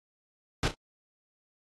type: noise with echo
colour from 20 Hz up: pink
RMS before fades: -27 dBFS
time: 0.63-0.68 s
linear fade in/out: 2 ms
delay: 31 ms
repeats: 2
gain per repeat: -11 dB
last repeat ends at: 0.742 s
effects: low-pass 6000 Hz 12 dB/octave + AAC 32 kbps